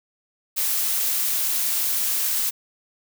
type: noise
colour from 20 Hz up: blue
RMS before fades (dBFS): -23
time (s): 0.56-2.51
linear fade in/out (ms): 20
effects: none